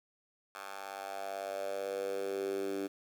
10% pulse tone with high-pass filter sweep, 98 Hz, G2, in tune, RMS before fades -38 dBFS, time 0.54-2.88 s, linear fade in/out 20 ms, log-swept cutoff 1000 to 320 Hz, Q 5, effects 10-bit

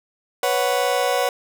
35% pulse chord, B suspended second, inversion none, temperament just, 493.9 / 555.6 / 740.8 Hz, B4 / C#5 / F#5, 0 / +4 / +2 cents, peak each -21 dBFS, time 0.43-1.29 s, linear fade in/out 2 ms, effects none

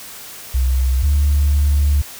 sine tone pair in turn, 64.2 / 72.06 Hz, C2 / D2, -32 / -32 cents, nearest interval major second, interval 200 cents, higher second, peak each -12 / -10 dBFS, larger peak second, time 0.54-1.03 / 1.03-2.02 s, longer second, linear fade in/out 10 ms, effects tanh soft clip ceiling -8 dBFS + white hiss -35 dBFS RMS until 2.19 s

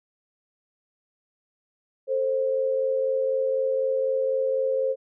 sine tone pair together, 444 / 528 Hz, A4 / C5, +16 / +16 cents, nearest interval minor third, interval 300 cents, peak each -29 / -22 dBFS, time 2.07-4.96 s, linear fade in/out 50 ms, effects none

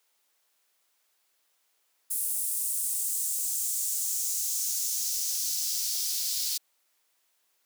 white noise with high-pass filter sweep, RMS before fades -30 dBFS, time 2.1-6.58 s, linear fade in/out 10 ms, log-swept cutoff 9700 to 4600 Hz, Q 2.2, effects white hiss -72 dBFS RMS until 7.65 s + high-pass 400 Hz 12 dB/octave

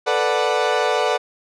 30% pulse chord, B minor seventh, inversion third, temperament equal, 440 / 493.9 / 587.3 / 740 Hz, A4 / B4 / D5 / F#5, 0 / 0 / 0 / 0 cents, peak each -20 dBFS, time 0.06-1.18 s, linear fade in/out 20 ms, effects low-pass 5000 Hz 12 dB/octave

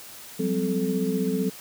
sine tone cluster, 180.3 / 196 / 257.2 / 435.6 Hz, F#3 / G3 / C4 / A4, -45 / 0 / -30 / -17 cents, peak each -28 dBFS, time 0.39-1.5 s, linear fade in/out 10 ms, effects white hiss -43 dBFS RMS until 1.6 s + high-pass 60 Hz 12 dB/octave

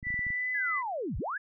clicks, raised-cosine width 5 ms, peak -31 dBFS, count 7, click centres 0.029 / 0.069 / 0.104 / 0.142 / 0.192 / 0.267 / 0.304 s
sine tone with pitch glide, 1975.5 to 2007 Hz, B6 to B6, 0 to +27 cents, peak -29 dBFS, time 0.03-0.83 s, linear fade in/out 50 ms, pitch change +27 cents, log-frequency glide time 0.31-0.49 s
sine linear two-way sweep, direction down then up, 1760 to 30.08 to 1760 Hz, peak -31 dBFS, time 0.54-1.38 s, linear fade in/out 10 ms, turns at 1.18 s
effects none

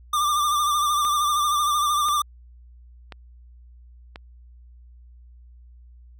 square tone with vibrato, 1188 Hz, D6, 20 cents sharp, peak -20 dBFS, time 0.13-2.22 s, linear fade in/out 5 ms, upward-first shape sine, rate 13 Hz, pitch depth 47 cents each way
click train, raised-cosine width 0.3 ms, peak -21 dBFS, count 4, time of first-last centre 1.05-4.159 s, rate 0.965 Hz
effects added 60 Hz sine -45 dBFS peak until 6.19 s

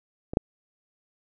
clicks, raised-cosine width 2 ms, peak -19 / -6 dBFS, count 2, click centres 0.335 / 0.371 s, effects none

